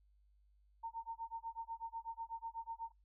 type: tone with tremolo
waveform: sine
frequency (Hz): 913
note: A#5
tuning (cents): -36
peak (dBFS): -39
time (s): 0.83-2.92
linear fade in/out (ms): 10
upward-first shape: sine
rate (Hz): 8.1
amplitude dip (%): 100
effects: noise-tail reverb RT60 0.2 s tail -25 dB re dry + added 50 Hz sine -67 dBFS peak until 3.04 s